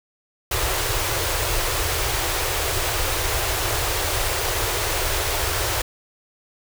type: band-stop noise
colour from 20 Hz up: pink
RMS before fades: -23 dBFS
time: 0.51-5.82 s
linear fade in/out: 5 ms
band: 120 to 340 Hz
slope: 48 dB/octave
effects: none